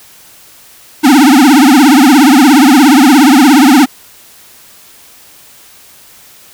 square tone with vibrato, 277.2 Hz, C#4, in tune, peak -3 dBFS, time 1.03-3.86 s, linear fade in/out 20 ms, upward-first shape triangle, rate 17 Hz, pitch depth 260 cents each way, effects white hiss -39 dBFS RMS until 6.53 s

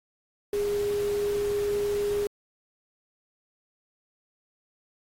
sine tone in noise, 409.4 Hz, G#4, 25 cents flat, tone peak -24 dBFS, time 0.53-2.27 s, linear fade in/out 2 ms, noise pink, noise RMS -41 dBFS, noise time 0.53-2.27 s, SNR +14 dB, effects AAC 48 kbps

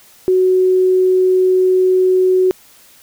sine tone, 371 Hz, F#4, 5 cents sharp, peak -9 dBFS, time 0.28-2.51 s, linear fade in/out 0 ms, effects white hiss -46 dBFS RMS until 3.02 s

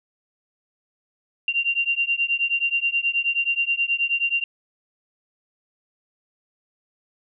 sine beating tone pair, 2766 / 2775.4 Hz, F7 / F7, -17 / -11 cents, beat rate 9.4 Hz, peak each -23 dBFS, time 1.48-4.44 s, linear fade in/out 2 ms, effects none

